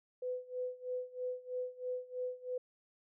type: tone with tremolo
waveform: sine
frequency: 502 Hz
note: B4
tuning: 28 cents sharp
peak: -34 dBFS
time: 0.22-2.58 s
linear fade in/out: 5 ms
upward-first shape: sine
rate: 3.1 Hz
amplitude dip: 90%
effects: none